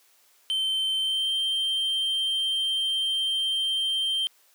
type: tone with pitch glide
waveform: triangle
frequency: 3103 to 3146 Hz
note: G7 to G7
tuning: -18 to +6 cents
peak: -22 dBFS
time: 0.5-4.27 s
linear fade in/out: 0 ms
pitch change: +24 cents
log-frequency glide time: 0.99-1.33 s
effects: white hiss -61 dBFS RMS until 4.54 s + high-pass 400 Hz 12 dB/octave